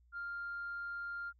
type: tone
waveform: sine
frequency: 1398 Hz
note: F6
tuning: 1 cent sharp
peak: -38 dBFS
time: 0.12-1.33 s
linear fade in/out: 50 ms
effects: tanh soft clip ceiling -35 dBFS + added 60 Hz sine -64 dBFS peak until 1.39 s